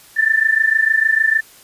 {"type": "tone pair together", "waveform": "sine", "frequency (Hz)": [1760, 1786.6], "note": ["A6", "A6"], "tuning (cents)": [0, 26], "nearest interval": "unison", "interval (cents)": 26, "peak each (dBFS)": -15, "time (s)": [0.16, 1.41], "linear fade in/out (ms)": 20, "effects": ["white hiss -45 dBFS RMS until 1.63 s", "resampled to 32000 Hz"]}